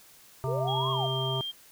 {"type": "harmonic tone", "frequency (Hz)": 131.7, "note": "C3", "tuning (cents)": 12, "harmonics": [1, 3, 5, 7, 9], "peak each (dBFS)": [-30, -35, -37, -38, -40], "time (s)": [0.44, 1.41], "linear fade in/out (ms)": 0}
{"type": "linear two-way sweep", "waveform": "sine", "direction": "up then down", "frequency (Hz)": [419.7, 1108.7, 625], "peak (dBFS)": -30, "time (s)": [0.47, 1.07], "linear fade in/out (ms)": 10, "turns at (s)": 0.91}
{"type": "tone with pitch glide", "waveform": "sine", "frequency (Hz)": [3287, 3190], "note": ["G#7", "G7"], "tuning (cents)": [-19, 30], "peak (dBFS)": -32, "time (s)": [0.67, 1.52], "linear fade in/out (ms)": 20, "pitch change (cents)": -51, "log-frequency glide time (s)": [0.88, 0.98]}
{"effects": ["white hiss -55 dBFS RMS until 1.71 s"]}